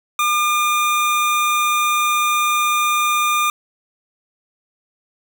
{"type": "tone pair together", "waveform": "square", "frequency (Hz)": [1206, 2412], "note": ["D6", "D7"], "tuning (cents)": [46, 46], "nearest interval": "octave", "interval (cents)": 1200, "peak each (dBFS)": [-17, -22], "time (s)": [0.19, 3.5], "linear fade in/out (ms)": 2, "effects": ["9-bit"]}